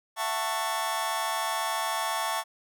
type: chord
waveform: sawtooth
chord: F# minor seventh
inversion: third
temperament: just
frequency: 666 / 740 / 888 / 1110 Hz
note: E5 / F#5 / A5 / C#6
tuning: +18 / 0 / +16 / +2 cents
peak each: -31 / -33 / -27 / -28 dBFS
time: 0.16-2.44 s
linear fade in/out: 50 ms
effects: none